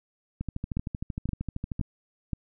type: two click trains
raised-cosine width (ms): 5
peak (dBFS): -19 / -16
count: 19 / 4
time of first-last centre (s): 0.41-1.795 / 0.77-2.333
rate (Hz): 13 / 1.92
effects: none